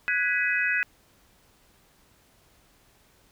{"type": "chord", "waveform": "sine", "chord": "G# minor seventh", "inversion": "third", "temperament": "equal with one note detuned", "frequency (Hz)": [1480, 1661.2, 1975.5, 2528], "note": ["F#6", "G#6", "B6", "D#7"], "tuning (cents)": [0, 0, 0, 27], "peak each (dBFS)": -28, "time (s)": [0.08, 0.83], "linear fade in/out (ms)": 0, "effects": ["pink hiss -61 dBFS RMS until 3.31 s"]}